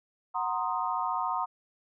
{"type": "chord", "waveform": "sine", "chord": "C half-diminished seventh", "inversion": "second", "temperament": "equal", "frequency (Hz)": [740, 932.3, 1046.5, 1244.5], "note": ["Gb5", "Bb5", "C6", "Eb6"], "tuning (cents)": [0, 0, 0, 0], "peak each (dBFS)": [-34, -32, -33, -34], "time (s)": [0.34, 1.46], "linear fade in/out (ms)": 20, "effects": []}